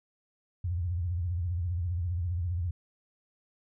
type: tone with vibrato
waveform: sine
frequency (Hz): 87.31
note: F2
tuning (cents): 0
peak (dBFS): -28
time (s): 0.64-2.71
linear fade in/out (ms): 5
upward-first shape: triangle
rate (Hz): 15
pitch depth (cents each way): 160
effects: none